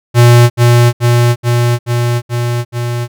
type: tone with echo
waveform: square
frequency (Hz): 120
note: B2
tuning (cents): -49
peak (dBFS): -3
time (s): 0.14-0.5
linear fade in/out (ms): 50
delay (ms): 430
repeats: 6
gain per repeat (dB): -2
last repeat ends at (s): 3.08
effects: none